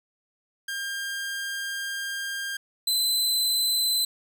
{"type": "tone pair in turn", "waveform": "sawtooth", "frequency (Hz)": [1603, 4039], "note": ["G6", "B7"], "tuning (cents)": [38, 38], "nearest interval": "octave + major third", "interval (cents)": 1600, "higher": "second", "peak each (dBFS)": [-26, -19], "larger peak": "second", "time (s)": [[0.68, 2.57], [2.87, 4.05]], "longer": "first", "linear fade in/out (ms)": 5, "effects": []}